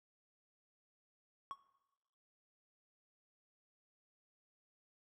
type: tone with exponential decay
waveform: triangle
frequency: 1108.7 Hz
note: C#6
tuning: in tune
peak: -35 dBFS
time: 1.51-1.59 s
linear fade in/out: 0 ms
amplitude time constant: 16 ms
effects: noise-tail reverb RT60 1.0 s tail -17 dB re dry